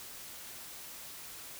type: silence
effects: white hiss -47 dBFS RMS until 1.59 s